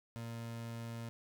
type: tone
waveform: 30% pulse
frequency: 115.9 Hz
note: A#2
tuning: 10 cents flat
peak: -39 dBFS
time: 0.16-1.09 s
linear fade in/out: 0 ms
effects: none